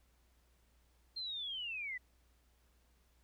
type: linear sweep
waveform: sine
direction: down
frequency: 4207 to 1938 Hz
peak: -39 dBFS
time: 1.16-1.98 s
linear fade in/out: 10 ms
effects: added 60 Hz sine -69 dBFS peak until 3.23 s + pink hiss -75 dBFS RMS until 3.23 s